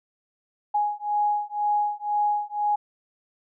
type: beating tone pair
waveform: sine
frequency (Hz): 830.6 / 832.6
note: G#5 / G#5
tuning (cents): 0 / +4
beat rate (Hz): 2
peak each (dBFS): -25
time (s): 0.74-2.76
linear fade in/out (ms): 10
effects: none